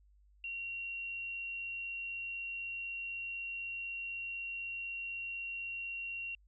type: tone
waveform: sine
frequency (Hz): 2748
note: F7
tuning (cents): -29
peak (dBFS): -38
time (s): 0.44-6.35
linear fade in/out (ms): 2
effects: added 50 Hz sine -62 dBFS peak until 6.47 s